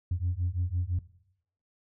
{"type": "beating tone pair", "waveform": "sine", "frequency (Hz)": [86, 91.9], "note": ["F2", "F#2"], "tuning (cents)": [-26, -11], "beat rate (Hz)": 5.9, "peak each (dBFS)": -29, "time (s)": [0.11, 0.99], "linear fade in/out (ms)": 5, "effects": ["noise-tail reverb RT60 0.7 s tail -17 dB re dry", "tanh soft clip ceiling -22 dBFS"]}